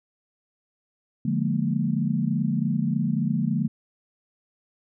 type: chord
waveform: sine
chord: Bb dominant seventh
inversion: first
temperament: just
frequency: 145.68 / 174.81 / 209.8 / 233.1 Hz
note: D3 / F3 / Ab3 / Bb3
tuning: -14 / +2 / +18 / 0 cents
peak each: -27 dBFS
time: 1.25-3.68 s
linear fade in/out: 5 ms
effects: none